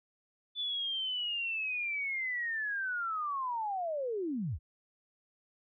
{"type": "linear sweep", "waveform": "sine", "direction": "down", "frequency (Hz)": [3500, 53.1], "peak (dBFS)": -32, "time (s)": [0.55, 4.59], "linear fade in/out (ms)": 50, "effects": []}